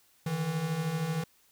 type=beating tone pair; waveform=square; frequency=149.4 / 162.4 Hz; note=D3 / E3; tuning=+30 / -26 cents; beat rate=13 Hz; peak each=-37 / -31 dBFS; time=0.26-1.24 s; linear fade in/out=5 ms; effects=white hiss -65 dBFS RMS until 1.51 s